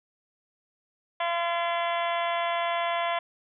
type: harmonic tone with a mistuned harmonic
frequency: 341.5 Hz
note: F4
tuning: 39 cents flat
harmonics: 2 / 3 / 4 / 5 / 6 / 7 / 8 / 9 / 10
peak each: -28 / -30 / -38 / -38 / -36 / -40 / -42 / -41 / -40 dBFS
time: 1.2-3.19 s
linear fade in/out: 5 ms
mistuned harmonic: 7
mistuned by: -49 cents
effects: none